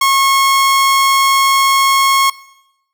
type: tone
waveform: sawtooth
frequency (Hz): 1089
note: C#6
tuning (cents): -31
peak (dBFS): -6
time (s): 0.01-2.3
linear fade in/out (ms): 5
effects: noise-tail reverb RT60 0.8 s tail -19 dB re dry